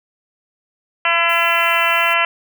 harmonic tone, 337.6 Hz, E4, 41 cents sharp, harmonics 2 / 3 / 4 / 5 / 6 / 7 / 8 / 9, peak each -23 / -21 / -20 / -23 / -21 / -23 / -19 / -25 dBFS, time 1.05-2.25 s, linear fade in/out 2 ms
violet noise, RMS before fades -35 dBFS, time 1.29-2.14 s, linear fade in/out 5 ms
effects none

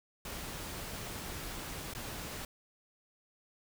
pink noise with dropouts, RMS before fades -42 dBFS, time 0.25-2.45 s, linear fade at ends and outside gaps 2 ms, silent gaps 1.937-1.949 s, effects none

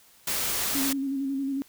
white noise, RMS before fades -28 dBFS, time 0.27-0.93 s, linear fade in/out 5 ms
sine tone with vibrato, 273 Hz, C#4, 26 cents flat, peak -26 dBFS, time 0.75-1.62 s, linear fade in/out 0 ms, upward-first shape square, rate 11 Hz, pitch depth 31 cents each way
effects white hiss -57 dBFS RMS until 1.68 s

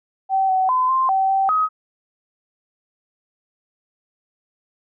sine tone with pitch steps, 770 / 754 / 1019 / 1048 / 769 / 775 / 1264 Hz, G5 / F#5 / C6 / C6 / G5 / G5 / D#6, -31 / +32 / -46 / +2 / -33 / -20 / +27 cents, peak -15 dBFS, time 0.29-1.69 s, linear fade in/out 50 ms, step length 200 ms, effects none

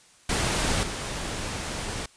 pink noise with level steps, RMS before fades -25 / -32 dBFS, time 0.29-2.06 s, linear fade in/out 5 ms, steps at 0.83 s, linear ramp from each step 2 ms, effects white hiss -56 dBFS RMS until 2.16 s + resampled to 22050 Hz

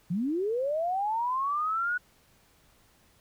sine linear sweep, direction up, 158.5 to 1480 Hz, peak -26 dBFS, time 0.1-1.98 s, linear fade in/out 10 ms, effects pink hiss -63 dBFS RMS until 3.2 s

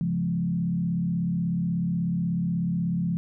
sine tone with frequency modulation, 172.9 Hz, F3, 17 cents flat, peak -23 dBFS, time 0.01-3.17 s, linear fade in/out 0 ms, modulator 36.4 Hz, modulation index 0.86, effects none

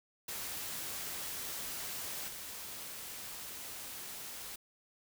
white noise with level steps, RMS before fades -41 / -45 dBFS, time 0.28-4.56 s, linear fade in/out 5 ms, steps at 2.28 s, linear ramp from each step 2 ms, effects none

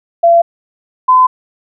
sine tone pair in turn, 680 / 1018.8 Hz, F5 / C6, -46 / -46 cents, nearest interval perfect fifth, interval 700 cents, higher second, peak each -4 dBFS, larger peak neither, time 0.23-0.42 / 1.08-1.27 s, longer neither, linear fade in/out 10 ms, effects none

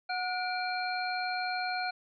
sine tone cluster, 735 / 1448 / 2348 / 4211 Hz, F#5 / F#6 / D7 / C8, -12 / -38 / -1 / +10 cents, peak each -33 / -36 / -39 / -39 dBFS, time 0.09-1.91 s, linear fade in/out 10 ms, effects none

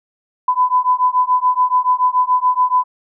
sine beating tone pair, 1000 / 1007 Hz, B5 / B5, +21 / +33 cents, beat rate 7 Hz, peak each -15 dBFS, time 0.48-2.84 s, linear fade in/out 5 ms, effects none

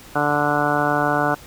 harmonic tone, 146.83 Hz, D3, in tune, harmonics 1 / 2 / 3 / 4 / 5 / 6 / 7 / 8 / 9 / 10, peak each -28 / -25 / -28 / -25 / -23 / -27 / -28 / -28 / -28 / -24 dBFS, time 0.15-1.35 s, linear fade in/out 10 ms, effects pink hiss -43 dBFS RMS until 1.46 s

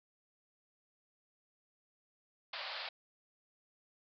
white band-pass noise, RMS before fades -43 dBFS, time 2.53-2.89 s, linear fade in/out 5 ms, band 520 to 4800 Hz, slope 96 dB/octave, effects none

